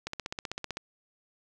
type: click train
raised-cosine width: 0.2 ms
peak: -17 dBFS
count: 12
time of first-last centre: 0.07-0.771 s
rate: 15.7 Hz
effects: none